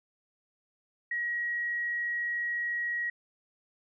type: tone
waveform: sine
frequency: 1903 Hz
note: A#6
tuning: 35 cents sharp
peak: -29 dBFS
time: 1.11-3.1 s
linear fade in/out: 5 ms
effects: none